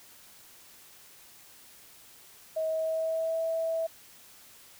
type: tone with pitch glide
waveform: sine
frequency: 637 to 653.4 Hz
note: D#5 to E5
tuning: +41 to -15 cents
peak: -27 dBFS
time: 2.56-3.87 s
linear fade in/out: 10 ms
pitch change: +44 cents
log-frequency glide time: 2.69-3.41 s
effects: white hiss -54 dBFS RMS until 4.79 s